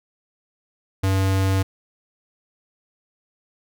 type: tone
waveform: square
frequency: 96 Hz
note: G2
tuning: 36 cents flat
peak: -18 dBFS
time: 1.03-1.63 s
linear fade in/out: 10 ms
effects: none